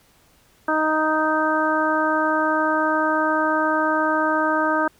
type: harmonic tone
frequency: 311.4 Hz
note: D#4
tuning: 2 cents sharp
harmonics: 1 / 2 / 3 / 4 / 5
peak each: -24 / -24 / -24 / -24 / -24 dBFS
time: 0.68-4.88 s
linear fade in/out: 5 ms
effects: pink hiss -57 dBFS RMS until 4.99 s

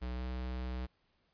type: tone with pitch glide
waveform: square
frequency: 61.74 to 62.82 Hz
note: B1 to B1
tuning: 0 to +30 cents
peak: -37 dBFS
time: 0.01-0.87 s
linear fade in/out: 20 ms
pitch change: +30 cents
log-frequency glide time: 0.14-0.22 s
effects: pink hiss -75 dBFS RMS until 1.33 s + resampled to 11025 Hz

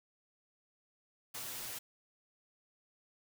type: noise with comb filter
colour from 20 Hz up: white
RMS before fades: -43 dBFS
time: 1.34-1.79 s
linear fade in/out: 10 ms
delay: 8 ms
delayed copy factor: +0.8
effects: none

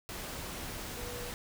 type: tone in noise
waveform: sine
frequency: 486.2 Hz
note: B4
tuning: 27 cents flat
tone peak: -44 dBFS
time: 0.97-1.3 s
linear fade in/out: 0 ms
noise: pink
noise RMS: -41 dBFS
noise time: 0.09-1.34 s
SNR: -6 dB
effects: none

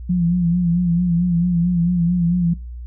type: tone with vibrato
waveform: sine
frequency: 174 Hz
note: F3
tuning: 6 cents flat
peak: -14 dBFS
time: 0.09-2.54 s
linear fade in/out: 10 ms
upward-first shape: sine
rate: 4.5 Hz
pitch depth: 59 cents each way
effects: noise-tail reverb RT60 0.3 s tail -22 dB re dry + added 60 Hz sine -29 dBFS peak until 2.86 s

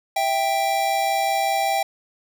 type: tone pair together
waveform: square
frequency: 660.9 / 786 Hz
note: E5 / G5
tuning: +4 / +4 cents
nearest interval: minor third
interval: 300 cents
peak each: -26 / -21 dBFS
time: 0.16-1.83 s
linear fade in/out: 5 ms
effects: none

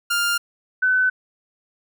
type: tone pair in turn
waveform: sawtooth / sine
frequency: 1400 / 1510.4 Hz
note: F6 / F#6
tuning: +4 / +35 cents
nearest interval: minor second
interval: 131 cents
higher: second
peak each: -15 dBFS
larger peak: neither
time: 0.1-0.38 / 0.82-1.1 s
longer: neither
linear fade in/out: 10 ms
effects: none

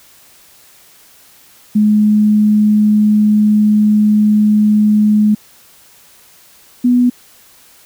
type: tone pair in turn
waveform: sine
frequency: 211.2 / 245.9 Hz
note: G#3 / B3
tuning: +29 / -7 cents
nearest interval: minor third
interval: 264 cents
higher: second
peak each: -7 dBFS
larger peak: neither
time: 1.75-5.35 / 6.84-7.1 s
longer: first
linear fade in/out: 10 ms
effects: white hiss -45 dBFS RMS until 7.85 s

